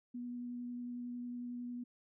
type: tone with vibrato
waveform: sine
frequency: 243.5 Hz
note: B3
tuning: 24 cents flat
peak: -40 dBFS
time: 0.14-1.84 s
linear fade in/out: 10 ms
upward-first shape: sine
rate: 11 Hz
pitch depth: 9 cents each way
effects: none